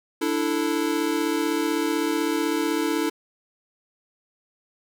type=chord; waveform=square; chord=D suspended second; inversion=none; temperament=equal with one note detuned; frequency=293.7 / 329.6 / 442 Hz; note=D4 / E4 / A4; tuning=0 / 0 / +8 cents; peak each=-27 / -26 / -29 dBFS; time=0.21-3.1 s; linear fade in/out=10 ms; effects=none